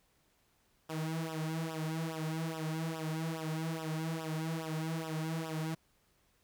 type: tone with flanger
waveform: sawtooth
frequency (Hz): 160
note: D#3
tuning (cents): +49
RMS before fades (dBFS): -37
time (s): 0.89-5.75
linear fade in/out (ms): 10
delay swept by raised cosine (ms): 0.45 to 4.65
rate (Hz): 2.4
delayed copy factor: -1
effects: pink hiss -72 dBFS RMS until 6.43 s